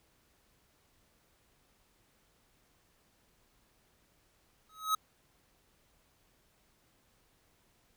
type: tone with exponential growth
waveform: square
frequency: 1276 Hz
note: D#6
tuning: 43 cents sharp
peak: -25 dBFS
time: 4.69-4.95 s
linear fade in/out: 5 ms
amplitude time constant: 55 ms
effects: pink hiss -70 dBFS RMS until 7.96 s